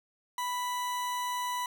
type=tone; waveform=40% pulse; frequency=987.8 Hz; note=B5; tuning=in tune; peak=-30 dBFS; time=0.38-1.66 s; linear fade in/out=2 ms; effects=none